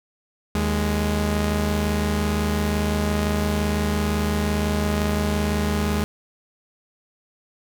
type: tone pair together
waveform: sawtooth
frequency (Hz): 77.78 / 207.6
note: D#2 / G#3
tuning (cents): 0 / 0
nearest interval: octave + perfect fourth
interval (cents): 1700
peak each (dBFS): -19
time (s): 0.55-6.04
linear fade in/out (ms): 0
effects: none